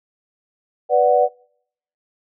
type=chord; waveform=sine; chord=B minor; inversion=none; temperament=equal; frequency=493.9 / 587.3 / 740 Hz; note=B4 / D5 / F#5; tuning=0 / 0 / 0 cents; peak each=-16 dBFS; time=0.89-1.29 s; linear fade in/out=50 ms; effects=noise-tail reverb RT60 0.7 s tail -26 dB re dry